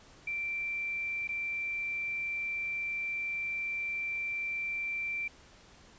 sine tone with dropouts, 2349 Hz, D7, in tune, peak -32 dBFS, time 0.27-5.28 s, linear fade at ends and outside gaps 5 ms, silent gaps 1.275-1.289 s, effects pink hiss -57 dBFS RMS until 5.98 s + resampled to 16000 Hz

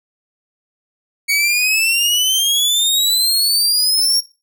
sawtooth exponential sweep, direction up, 2230 to 5588 Hz, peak -10 dBFS, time 1.28-4.21 s, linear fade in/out 20 ms, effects noise-tail reverb RT60 0.3 s tail -19 dB re dry

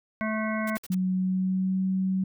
harmonic tone, 217.6 Hz, A3, 19 cents flat, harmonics 1 / 3 / 5 / 7 / 9 / 10, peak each -28 / -33 / -35 / -36 / -38 / -38 dBFS, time 0.21-0.77 s, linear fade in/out 0 ms
white noise bursts, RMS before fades -41 dBFS, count 4, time 0.67-0.948 s, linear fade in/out 5 ms, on 32 ms, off 50 ms
sine tone with pitch glide, 185.6 to 188.84 Hz, F#3 to F#3, +6 to +36 cents, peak -23 dBFS, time 0.9-2.24 s, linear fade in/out 5 ms, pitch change +30 cents, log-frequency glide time 1.14-1.82 s
effects none

